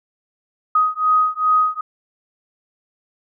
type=beating tone pair; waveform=sine; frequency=1252 / 1254.5 Hz; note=D#6 / D#6; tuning=+10 / +14 cents; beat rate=2.5 Hz; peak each=-17 dBFS; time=0.75-1.81 s; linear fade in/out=5 ms; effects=none